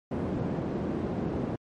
white band-pass noise, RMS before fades -31 dBFS, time 0.11-1.56 s, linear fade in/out 5 ms, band 100 to 320 Hz, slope 12 dB/octave, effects MP3 48 kbps

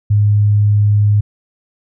sine tone, 103.8 Hz, G#2, in tune, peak -8 dBFS, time 0.1-1.21 s, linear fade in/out 10 ms, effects none

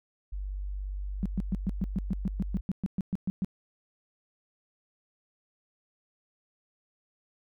sine tone, 48.62 Hz, G1, 13 cents flat, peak -32 dBFS, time 0.32-2.61 s, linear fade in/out 10 ms
sine tone bursts, 190.4 Hz, F#3, 50 cents sharp, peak -25 dBFS, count 16, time 1.23-3.446 s, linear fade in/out 0 ms, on 26 ms, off 120 ms
effects none

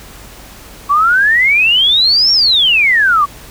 sine exponential two-way sweep, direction up then down, 1116 to 5588 to 1116 Hz, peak -7 dBFS, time 0.89-3.26 s, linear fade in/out 20 ms, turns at 2.32 s, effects added 50 Hz sine -40 dBFS peak until 3.5 s + pink hiss -36 dBFS RMS until 3.5 s

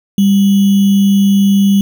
sine tone with sample-and-hold, 198.3 Hz, G3, 20 cents sharp, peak -6 dBFS, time 0.18-1.81 s, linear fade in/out 2 ms, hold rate 3150 Hz, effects none

